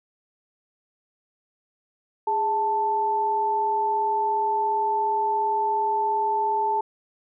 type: tone pair together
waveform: sine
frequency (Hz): 412.6 / 881.4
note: G#4 / A5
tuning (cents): -11 / +3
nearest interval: octave + minor second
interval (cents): 1314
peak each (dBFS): -29 / -21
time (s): 2.27-6.81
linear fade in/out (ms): 5
effects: none